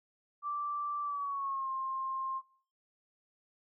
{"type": "tone with pitch glide", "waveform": "sine", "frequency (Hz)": [1170, 1060.6], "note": ["D6", "C6"], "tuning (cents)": [-7, 23], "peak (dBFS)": -33, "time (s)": [0.42, 2.42], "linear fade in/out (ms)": 50, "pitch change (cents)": -170, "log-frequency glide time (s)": [1.02, 1.7], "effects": ["noise-tail reverb RT60 0.5 s tail -22 dB re dry"]}